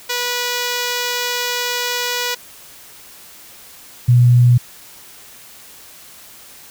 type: tone pair in turn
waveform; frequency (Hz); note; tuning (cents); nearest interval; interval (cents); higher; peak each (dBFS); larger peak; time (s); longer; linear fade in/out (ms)
5% pulse / sine; 488.4 / 122.1; B4 / B2; -19 / -19; 2 octaves; 2400; first; -7; neither; 0.09-2.35 / 4.08-4.58; first; 10
effects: white hiss -41 dBFS RMS until 6.7 s